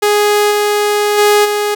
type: tone with level steps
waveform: sawtooth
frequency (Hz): 415.3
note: G#4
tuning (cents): 0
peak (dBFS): -5 / -7 / -3 / -9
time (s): 0.02-1.75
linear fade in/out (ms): 10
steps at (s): 0.5 / 1.17 / 1.44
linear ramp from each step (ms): 20
effects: none